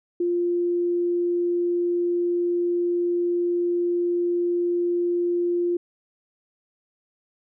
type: tone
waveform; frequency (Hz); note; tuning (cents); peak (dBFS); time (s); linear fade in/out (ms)
sine; 349.1; F4; -1; -20; 0.2-5.77; 5
effects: none